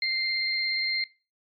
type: tone pair together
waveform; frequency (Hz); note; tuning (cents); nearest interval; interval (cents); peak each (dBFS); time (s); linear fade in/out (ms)
sine; 2093 / 4188; C7 / C8; 0 / +1; octave; 1201; -27; 0.02-1.04; 2
effects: noise-tail reverb RT60 0.3 s tail -19 dB re dry + MP3 64 kbps